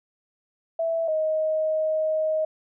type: tone pair in turn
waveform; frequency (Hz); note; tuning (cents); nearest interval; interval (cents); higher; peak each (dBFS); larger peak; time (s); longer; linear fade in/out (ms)
sine; 659 / 626.8; E5 / D#5; -1 / +13; minor second; 86; first; -22 / -21; second; 0.79-1.08 / 1.08-2.45; second; 5
effects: none